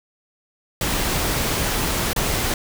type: noise with dropouts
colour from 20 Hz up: pink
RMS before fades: -22 dBFS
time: 0.81-2.54 s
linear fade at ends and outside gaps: 2 ms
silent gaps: 2.132-2.162 s
effects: none